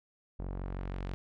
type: tone with low-pass filter sweep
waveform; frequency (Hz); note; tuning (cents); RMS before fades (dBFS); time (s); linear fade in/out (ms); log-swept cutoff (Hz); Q
sawtooth; 46.25; F#1; 0; -38; 0.39-1.14; 0; 750 to 4200; 0.75
effects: none